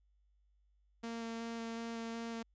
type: tone with vibrato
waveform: sawtooth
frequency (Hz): 229.6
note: A#3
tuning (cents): -26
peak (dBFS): -36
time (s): 1.03-2.43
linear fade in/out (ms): 10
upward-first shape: square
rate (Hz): 2.7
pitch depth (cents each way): 8
effects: added 50 Hz sine -69 dBFS peak until 2.54 s + resampled to 16000 Hz